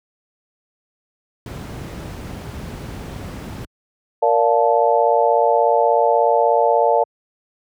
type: noise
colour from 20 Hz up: brown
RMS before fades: -26 dBFS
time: 1.46-3.65 s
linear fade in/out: 2 ms
type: chord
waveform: sine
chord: Bb major seventh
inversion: none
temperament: just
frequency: 466.2 / 582.7 / 699.2 / 874.1 Hz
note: Bb4 / D5 / F5 / A5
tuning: 0 / -14 / +2 / -12 cents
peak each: -18 dBFS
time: 4.22-7.04 s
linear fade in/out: 10 ms
effects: high-pass 80 Hz 12 dB/octave